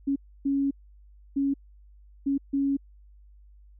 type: tone bursts at uneven times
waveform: sine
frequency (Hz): 277.1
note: C#4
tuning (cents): -1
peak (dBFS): -22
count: 5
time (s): 0.07-0.16 / 0.45-0.71 / 1.36-1.54 / 2.26-2.38 / 2.53-2.77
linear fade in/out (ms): 10
effects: added 50 Hz sine -50 dBFS peak until 3.79 s